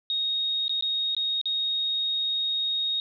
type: tone with dropouts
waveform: sine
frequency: 3737 Hz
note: A#7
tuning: 4 cents sharp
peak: -24 dBFS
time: 0.1-3 s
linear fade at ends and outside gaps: 1 ms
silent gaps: 0.681-0.694 / 0.81-0.824 / 1.149-1.166 / 1.414-1.456 s
effects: none